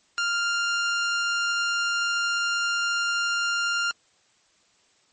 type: tone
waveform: sawtooth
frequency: 1396.9 Hz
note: F6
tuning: in tune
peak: -19 dBFS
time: 0.18-3.91 s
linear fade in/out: 0 ms
effects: white hiss -63 dBFS RMS until 5.12 s + MP3 32 kbps